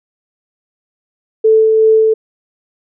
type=tone with tremolo; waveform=sine; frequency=440 Hz; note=A4; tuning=in tune; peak=-5 dBFS; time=1.44-2.14 s; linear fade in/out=10 ms; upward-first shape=sine; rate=2.7 Hz; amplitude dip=25%; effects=none